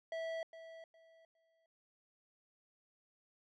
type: tone with echo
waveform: square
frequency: 654 Hz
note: E5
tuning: 14 cents flat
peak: -39 dBFS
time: 0.12-0.43 s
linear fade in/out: 2 ms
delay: 410 ms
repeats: 3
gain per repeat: -12 dB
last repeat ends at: 1.66 s
effects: low-pass 3000 Hz 12 dB/octave